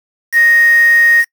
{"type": "tone with quantisation", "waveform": "sine", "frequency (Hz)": 1864.7, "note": "A#6", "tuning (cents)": 0, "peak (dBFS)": -6, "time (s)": [0.32, 1.25], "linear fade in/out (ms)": 50, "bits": 4, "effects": ["noise-tail reverb RT60 0.1 s tail -26 dB re dry"]}